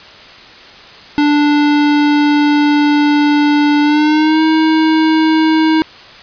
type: tone with pitch glide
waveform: square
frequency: 293.7 to 316.6 Hz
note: D4 to D#4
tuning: 0 to +30 cents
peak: -9 dBFS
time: 1.18-5.82 s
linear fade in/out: 0 ms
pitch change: +130 cents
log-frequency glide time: 3.82-4.42 s
effects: white hiss -36 dBFS RMS until 6.22 s + resampled to 11025 Hz